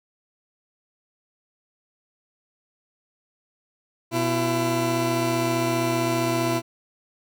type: tone pair together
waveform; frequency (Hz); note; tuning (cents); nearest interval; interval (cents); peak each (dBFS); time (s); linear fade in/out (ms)
20% pulse; 123.47 / 335.2; B2 / E4; 0 / +29; octave + perfect fourth; 1729; -21 / -18; 4.11-6.62; 50
effects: none